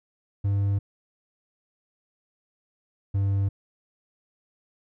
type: tone pair in turn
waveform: triangle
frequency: 99.9 / 98.7 Hz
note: G2 / G2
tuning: +33 / +12 cents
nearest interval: unison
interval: 21 cents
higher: first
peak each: -19 dBFS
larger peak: neither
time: 0.44-0.79 / 3.14-3.49 s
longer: neither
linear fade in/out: 10 ms
effects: none